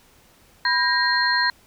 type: tone cluster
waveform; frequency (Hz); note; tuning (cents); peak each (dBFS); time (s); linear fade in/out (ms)
sine; 986 / 1606 / 1876 / 4197; B5 / G6 / A#6 / C8; -3 / +41 / +11 / +5; -23; 0.65-1.5; 2
effects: pink hiss -55 dBFS RMS until 1.66 s